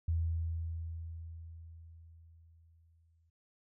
sine tone with exponential decay, 82.41 Hz, E2, in tune, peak -28 dBFS, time 0.08-3.3 s, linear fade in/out 5 ms, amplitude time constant 700 ms, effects none

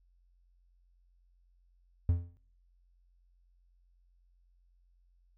triangle tone with exponential decay, 86.3 Hz, F2, 20 cents flat, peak -19 dBFS, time 2.09-2.37 s, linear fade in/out 0 ms, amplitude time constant 60 ms, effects noise-tail reverb RT60 0.6 s tail -22 dB re dry + added 44 Hz sine -64 dBFS peak until 5.37 s

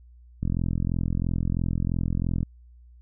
click train, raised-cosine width 5 ms, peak -14 dBFS, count 87, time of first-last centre 0.43-2.43 s, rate 43 Hz, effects added 60 Hz sine -48 dBFS peak until 3.01 s

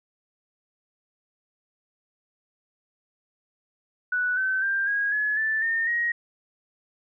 sine tone with pitch steps, 1480 / 1532.2 / 1586.2 / 1642.2 / 1700.1 / 1760 / 1822.1 / 1886.3 Hz, F#6 / G6 / G6 / G#6 / G#6 / A6 / A#6 / A#6, 0 / -40 / +20 / -20 / +40 / 0 / -40 / +20 cents, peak -22 dBFS, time 4.12-6.12 s, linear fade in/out 5 ms, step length 250 ms, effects none

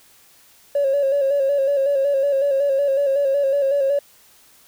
triangle tone with vibrato, 555 Hz, C#5, 2 cents sharp, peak -12 dBFS, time 0.75-3.99 s, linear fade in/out 5 ms, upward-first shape square, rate 5.4 Hz, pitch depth 44 cents each way, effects tanh soft clip ceiling -13 dBFS + white hiss -52 dBFS RMS until 4.67 s

